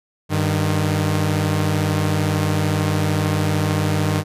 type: tone pair together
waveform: sawtooth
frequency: 97.83 / 153.4 Hz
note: G2 / D#3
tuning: -3 / -24 cents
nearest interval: minor sixth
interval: 779 cents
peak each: -16 dBFS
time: 0.29-4.24 s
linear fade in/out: 50 ms
effects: resampled to 32000 Hz